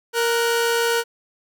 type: tone pair together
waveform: sawtooth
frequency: 466.2 / 1478.3 Hz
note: A#4 / F#6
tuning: 0 / -2 cents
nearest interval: octave + minor sixth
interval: 1998 cents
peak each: -15 / -21 dBFS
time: 0.13-1.04 s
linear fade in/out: 50 ms
effects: none